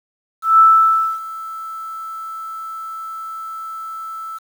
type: tone with ADSR envelope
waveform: sine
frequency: 1318.5 Hz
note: E6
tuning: in tune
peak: -5 dBFS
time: 0.42-4.39 s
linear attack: 170 ms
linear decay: 600 ms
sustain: -21 dB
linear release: 21 ms
effects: 7-bit